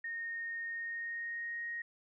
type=tone with pitch glide; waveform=sine; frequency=1847 to 1872.8 Hz; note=A#6 to A#6; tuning=-16 to +8 cents; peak=-37 dBFS; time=0.04-1.82 s; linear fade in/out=5 ms; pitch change=+24 cents; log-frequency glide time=0.67-1.66 s; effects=none